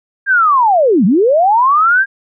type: linear two-way sweep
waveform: sine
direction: down then up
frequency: 1629 to 169.2 to 1629 Hz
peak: -7 dBFS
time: 0.26-2.06 s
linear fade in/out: 50 ms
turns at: 1.05 s
effects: none